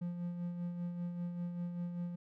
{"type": "tone with tremolo", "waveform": "triangle", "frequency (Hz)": 174.61, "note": "F3", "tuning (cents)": 0, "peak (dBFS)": -33, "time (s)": [0.01, 2.16], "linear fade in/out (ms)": 10, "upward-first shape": "sine", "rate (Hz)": 5.1, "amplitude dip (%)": 45, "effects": []}